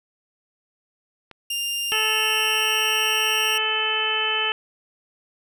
click, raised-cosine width 0.3 ms, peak -25 dBFS, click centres 1.313 s
sawtooth tone with pitch glide, 2800 to 2818 Hz, F7 to F7, +4 to +15 cents, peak -21 dBFS, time 1.5-3.58 s, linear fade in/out 5 ms, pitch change +11 cents, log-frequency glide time 2.54-2.71 s
harmonic tone, 435.6 Hz, A4, 17 cents flat, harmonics 1 / 2 / 3 / 4 / 5 / 6 / 7, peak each -32 / -31 / -30 / -29 / -35 / -26 / -24 dBFS, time 1.92-4.52 s, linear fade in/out 0 ms
effects none

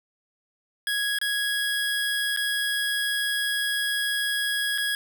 25% pulse tone with dropouts, 1661 Hz, G#6, in tune, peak -20 dBFS, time 0.87-4.95 s, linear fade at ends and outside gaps 1 ms, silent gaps 1.187-1.214 / 2.364-2.372 / 4.778-4.782 s, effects none

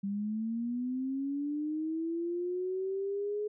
sine linear sweep, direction up, 196 to 422.5 Hz, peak -31 dBFS, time 0.03-3.48 s, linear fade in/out 10 ms, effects none

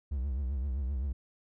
triangle tone with vibrato, 66.9 Hz, C2, 39 cents sharp, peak -28 dBFS, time 0.11-1.13 s, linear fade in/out 10 ms, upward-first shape triangle, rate 7.7 Hz, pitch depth 180 cents each way, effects none

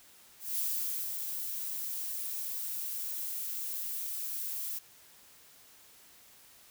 violet noise with ADSR envelope, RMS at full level -32 dBFS, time 0.39-4.79 s, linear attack 190 ms, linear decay 530 ms, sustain -5 dB, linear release 10 ms, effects white hiss -58 dBFS RMS until 6.7 s

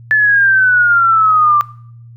sine exponential sweep, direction down, 1744 to 1175 Hz, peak -7 dBFS, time 0.11-1.61 s, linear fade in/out 0 ms, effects noise-tail reverb RT60 0.6 s tail -21 dB re dry + added 117 Hz sine -34 dBFS peak until 2.16 s

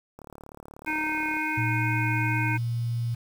click train, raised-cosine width 1 ms, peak -29 dBFS, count 44, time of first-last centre 0.19-1.368 s, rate 36.5 Hz
harmonic tone, 309.3 Hz, D#4, 10 cents flat, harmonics 1 / 3 / 5 / 7 / 8, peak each -32 / -32 / -32 / -32 / -32 dBFS, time 0.86-2.58 s, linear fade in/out 20 ms
sine tone with pitch glide, 117 to 117.75 Hz, A#2 to A#2, +7 to +18 cents, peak -25 dBFS, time 1.57-3.15 s, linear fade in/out 10 ms, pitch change +11 cents, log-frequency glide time 2.29-2.37 s
effects 8-bit

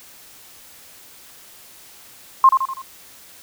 sine tone with echo, 1062 Hz, C6, 25 cents sharp, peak -6 dBFS, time 2.44-2.49 s, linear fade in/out 2 ms, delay 82 ms, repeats 4, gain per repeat -6 dB, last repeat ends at 2.818 s, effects white hiss -45 dBFS RMS until 3.42 s

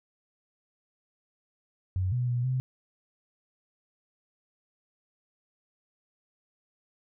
sine tone with pitch steps, 92.8 / 123.7 / 121.9 / 128.9 Hz, F#2 / B2 / B2 / C3, +6 / +3 / -22 / -26 cents, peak -25 dBFS, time 1.96-2.6 s, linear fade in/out 0 ms, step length 160 ms, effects none

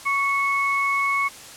sine tone pair together, 1118.6 / 2200 Hz, C#6 / C#7, +15 / -14 cents, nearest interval octave, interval 1171 cents, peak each -22 dBFS, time 0.05-1.29 s, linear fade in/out 20 ms, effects white hiss -41 dBFS RMS until 1.56 s + low-pass 10000 Hz 12 dB/octave

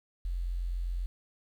sine tone with quantisation, 43.84 Hz, F1, 7 cents sharp, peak -30 dBFS, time 0.25-1.06 s, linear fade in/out 0 ms, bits 10, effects none

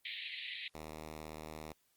pink band-pass noise, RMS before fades -43 dBFS, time 0.05-0.68 s, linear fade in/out 2 ms, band 1900 to 4100 Hz, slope 96 dB/octave
5% pulse tone, 77.78 Hz, D#2, in tune, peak -34 dBFS, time 0.74-1.73 s, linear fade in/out 10 ms
effects white hiss -75 dBFS RMS until 1.96 s + Opus 32 kbps

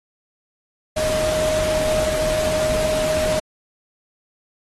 sine tone in noise, 622.3 Hz, D#5, in tune, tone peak -19 dBFS, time 0.96-3.4 s, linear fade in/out 10 ms, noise pink, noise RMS -26 dBFS, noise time 0.96-3.4 s, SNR +4 dB, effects low-pass 12000 Hz 12 dB/octave + AAC 32 kbps

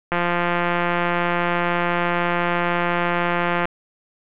click train, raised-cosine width 0.5 ms, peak -6 dBFS, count 616, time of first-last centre 0.12-3.654 s, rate 174 Hz, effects resampled to 8000 Hz + 7-bit

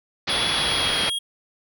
white low-pass noise, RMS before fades -25 dBFS, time 0.27-1.1 s, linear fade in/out 10 ms, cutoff 4800 Hz, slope 48 dB/octave
square tone with pitch glide, 3376 to 3270 Hz, G#7 to G#7, +28 to -28 cents, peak -24 dBFS, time 0.29-1.19 s, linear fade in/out 10 ms, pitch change -56 cents, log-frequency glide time 0.51-1.01 s
effects none

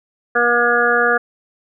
harmonic tone, 239.3 Hz, A#3, 46 cents sharp, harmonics 1 / 2 / 3 / 5 / 6 / 7, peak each -28 / -18 / -21 / -21 / -17 / -18 dBFS, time 0.35-1.18 s, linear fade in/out 10 ms, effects none

